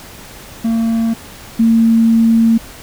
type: tone pair in turn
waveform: triangle / sine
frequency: 227.3 / 227.3 Hz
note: A#3 / A#3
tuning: -43 / -43 cents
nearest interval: unison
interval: 0 cents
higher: neither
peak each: -10 / -7 dBFS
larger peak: second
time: 0.64-1.14 / 1.59-2.58 s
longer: second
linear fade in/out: 10 ms
effects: pink hiss -35 dBFS RMS until 2.82 s